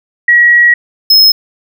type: tone pair in turn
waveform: sine / square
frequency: 1913 / 5163 Hz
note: A#6 / E8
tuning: +44 / -37 cents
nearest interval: octave + perfect fourth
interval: 1719 cents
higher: second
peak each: -3 dBFS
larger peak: neither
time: 0.28-0.74 / 1.1-1.32 s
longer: first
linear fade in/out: 5 ms
effects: none